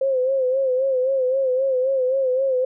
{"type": "tone with vibrato", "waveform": "sine", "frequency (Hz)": 523.3, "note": "C5", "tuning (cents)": 0, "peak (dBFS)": -17, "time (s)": [0.01, 2.65], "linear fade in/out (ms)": 5, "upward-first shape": "sine", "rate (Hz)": 3.8, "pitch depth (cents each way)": 68, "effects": []}